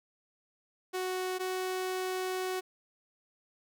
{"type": "tone pair in turn", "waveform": "sawtooth", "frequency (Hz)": [370, 371.5], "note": ["F#4", "F#4"], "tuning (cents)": [0, 7], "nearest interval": "unison", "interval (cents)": 7, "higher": "second", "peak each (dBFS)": -28, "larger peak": "neither", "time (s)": [[0.93, 1.39], [1.39, 2.61]], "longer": "second", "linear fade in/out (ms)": 20, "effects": []}